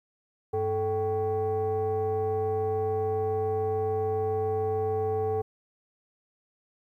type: tone with frequency modulation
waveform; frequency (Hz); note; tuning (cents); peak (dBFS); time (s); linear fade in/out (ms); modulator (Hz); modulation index
sine; 436.5; A4; -14; -24; 0.53-5.42; 10; 338; 0.83
effects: tanh soft clip ceiling -20 dBFS + 11-bit